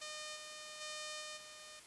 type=tone with level steps; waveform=5% pulse; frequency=610 Hz; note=D#5; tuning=34 cents flat; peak=-33 / -37 / -32 / -34 / -41 dBFS; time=0.01-1.8 s; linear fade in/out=10 ms; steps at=0.35 / 0.8 / 1.2 / 1.36 s; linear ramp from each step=20 ms; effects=white hiss -58 dBFS RMS until 1.86 s + resampled to 24000 Hz